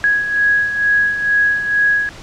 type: beating tone pair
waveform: sine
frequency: 1661.2 / 1663.4 Hz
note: G#6 / G#6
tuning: 0 / +2 cents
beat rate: 2.2 Hz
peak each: -20 / -13 dBFS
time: 0.04-2.09 s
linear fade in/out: 0 ms
effects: pink hiss -36 dBFS RMS until 2.22 s + low-pass 6000 Hz 12 dB/octave